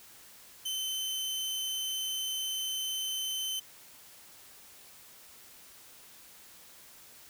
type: tone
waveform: sawtooth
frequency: 3066 Hz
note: G7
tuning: 39 cents flat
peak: -29 dBFS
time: 0.65-3.6 s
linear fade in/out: 10 ms
effects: white hiss -54 dBFS RMS until 7.29 s